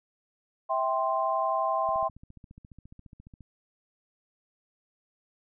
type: chord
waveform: sine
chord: C major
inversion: first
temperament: equal with one note detuned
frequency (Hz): 652.8 / 784 / 1046.5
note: E5 / G5 / C6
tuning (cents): -17 / 0 / 0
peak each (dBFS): -29 / -30 / -28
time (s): 0.69-2.09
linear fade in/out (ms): 20
type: click train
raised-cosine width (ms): 5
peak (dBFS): -36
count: 23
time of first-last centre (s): 1.89-3.407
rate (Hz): 14.5
effects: none